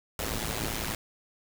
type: noise with amplitude modulation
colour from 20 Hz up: pink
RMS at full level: -29 dBFS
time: 0.19-0.95 s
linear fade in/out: 2 ms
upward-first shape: sine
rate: 110 Hz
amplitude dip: 80%
effects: none